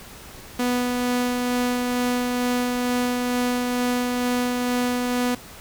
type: tone with tremolo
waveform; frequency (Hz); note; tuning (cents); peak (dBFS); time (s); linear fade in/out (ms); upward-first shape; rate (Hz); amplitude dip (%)
sawtooth; 246.5; B3; -3; -16; 0.59-5.35; 5; sine; 2.2; 25
effects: pink hiss -42 dBFS RMS until 5.6 s